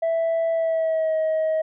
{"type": "tone with pitch glide", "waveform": "sine", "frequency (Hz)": [659.3, 633.2], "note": ["E5", "D#5"], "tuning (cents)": [0, 30], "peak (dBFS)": -17, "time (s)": [0.02, 1.62], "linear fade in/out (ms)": 10, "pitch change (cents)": -70, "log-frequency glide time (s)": [0.52, 1.16], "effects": ["tanh soft clip ceiling -18 dBFS"]}